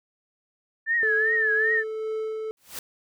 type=tone with vibrato; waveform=sine; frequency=1760 Hz; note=A6; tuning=in tune; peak=-20 dBFS; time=0.86-1.84 s; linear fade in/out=50 ms; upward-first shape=triangle; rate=2.6 Hz; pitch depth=130 cents each way
type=tone with tremolo; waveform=triangle; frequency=437.8 Hz; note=A4; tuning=9 cents flat; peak=-24 dBFS; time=1.03-2.51 s; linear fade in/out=0 ms; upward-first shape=sine; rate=2 Hz; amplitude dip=30%
type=noise with exponential growth; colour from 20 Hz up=white; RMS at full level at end=-31 dBFS; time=2.57-2.79 s; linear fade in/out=2 ms; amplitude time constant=46 ms
effects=none